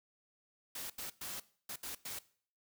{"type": "noise bursts at uneven times", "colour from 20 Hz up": "white", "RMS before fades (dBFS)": -43, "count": 6, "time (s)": [[0.75, 0.9], [0.98, 1.1], [1.21, 1.4], [1.69, 1.76], [1.83, 1.95], [2.05, 2.19]], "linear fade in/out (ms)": 5, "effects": ["noise-tail reverb RT60 0.5 s tail -19 dB re dry"]}